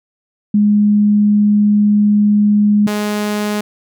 sine / sawtooth tone pair in turn, 207.7 / 208.8 Hz, G#3 / G#3, 0 / +10 cents, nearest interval unison, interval 10 cents, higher second, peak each -8 / -12 dBFS, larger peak first, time 0.54-2.87 / 2.87-3.61 s, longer first, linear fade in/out 5 ms, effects none

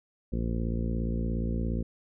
harmonic tone with a mistuned harmonic, 57.2 Hz, A#1, 32 cents flat, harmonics 1 / 2 / 3 / 4 / 5 / 6 / 7 / 8 / 9, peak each -30 / -35 / -35 / -34 / -43 / -41 / -46 / -45 / -45 dBFS, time 0.32-1.83 s, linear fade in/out 10 ms, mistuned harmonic 1, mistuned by -16 cents, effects none

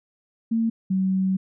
sine tone pair in turn, 226.9 / 189.37 Hz, A#3 / F#3, -47 / +40 cents, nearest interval minor third, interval 313 cents, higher first, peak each -19 dBFS, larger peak neither, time 0.51-0.7 / 0.9-1.37 s, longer second, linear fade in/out 10 ms, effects none

